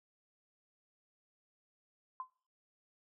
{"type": "tone with exponential decay", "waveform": "sine", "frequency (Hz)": 1031, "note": "C6", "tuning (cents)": -26, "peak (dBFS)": -35, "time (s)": [2.2, 2.3], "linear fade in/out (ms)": 1, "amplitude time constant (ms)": 20, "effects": ["noise-tail reverb RT60 0.5 s tail -25 dB re dry"]}